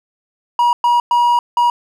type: tone bursts at uneven times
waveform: triangle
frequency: 959 Hz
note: A#5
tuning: 49 cents sharp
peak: -8 dBFS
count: 4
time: 0.59-0.73 / 0.84-1 / 1.11-1.39 / 1.57-1.7 s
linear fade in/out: 2 ms
effects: none